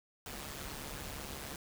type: noise with amplitude modulation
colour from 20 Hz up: pink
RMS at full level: -41 dBFS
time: 0.26-1.56 s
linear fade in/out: 2 ms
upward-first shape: sine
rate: 142 Hz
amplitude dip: 65%
effects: none